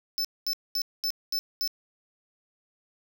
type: tone bursts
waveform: square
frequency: 5274 Hz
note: E8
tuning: in tune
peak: -26 dBFS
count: 6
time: 0.18-1.676 s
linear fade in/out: 0 ms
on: 66 ms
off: 220 ms
effects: none